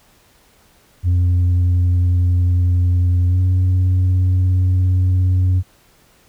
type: tone with pitch glide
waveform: sine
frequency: 88.9 to 91.72 Hz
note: F2 to F#2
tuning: +31 to -15 cents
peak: -9 dBFS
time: 1.03-5.63 s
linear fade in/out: 50 ms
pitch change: +54 cents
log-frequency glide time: 3.29-3.38 s
effects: tanh soft clip ceiling -11 dBFS + pink hiss -53 dBFS RMS until 6.28 s